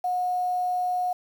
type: tone with quantisation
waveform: sine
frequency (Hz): 725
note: F#5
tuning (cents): -35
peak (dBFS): -23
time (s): 0.04-1.13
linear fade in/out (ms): 5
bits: 8
effects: none